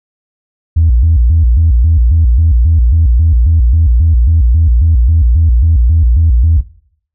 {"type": "tone with vibrato", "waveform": "sine", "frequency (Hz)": 69.2, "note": "C#2", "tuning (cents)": -2, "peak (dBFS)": -4, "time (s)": [0.76, 6.61], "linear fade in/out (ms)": 10, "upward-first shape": "square", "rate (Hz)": 3.7, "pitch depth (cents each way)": 280, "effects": ["noise-tail reverb RT60 0.6 s tail -19 dB re dry", "tanh soft clip ceiling -1 dBFS"]}